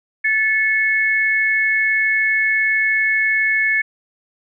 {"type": "tone pair together", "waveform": "sine", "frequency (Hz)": [1741.4, 2194], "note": ["A6", "C#7"], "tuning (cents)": [-18, -18], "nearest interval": "major third", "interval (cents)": 400, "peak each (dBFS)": -17, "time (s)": [0.24, 3.82], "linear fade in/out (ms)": 10, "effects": []}